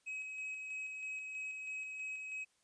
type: tone with tremolo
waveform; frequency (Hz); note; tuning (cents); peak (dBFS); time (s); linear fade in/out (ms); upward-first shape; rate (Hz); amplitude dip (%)
triangle; 2548; D#7; +41; -38; 0.06-2.45; 20; square; 3.1; 30
effects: white hiss -75 dBFS RMS until 2.63 s + resampled to 22050 Hz